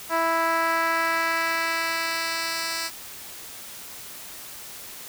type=tone with band-pass filter sweep; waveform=10% pulse; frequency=329.6 Hz; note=E4; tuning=in tune; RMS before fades=-25 dBFS; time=0.09-2.91 s; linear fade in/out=50 ms; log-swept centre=910 to 5600 Hz; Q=0.91; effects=white hiss -40 dBFS RMS until 5.08 s